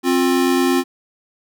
square tone pair together, 265 / 353.7 Hz, C4 / F4, +22 / +22 cents, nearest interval perfect fourth, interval 500 cents, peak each -17 / -18 dBFS, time 0.03-0.84 s, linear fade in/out 50 ms, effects none

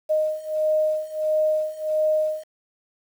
sine beating tone pair, 618 / 619.5 Hz, D#5 / D#5, -12 / -8 cents, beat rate 1.5 Hz, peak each -24 / -22 dBFS, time 0.09-2.44 s, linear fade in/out 20 ms, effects 8-bit

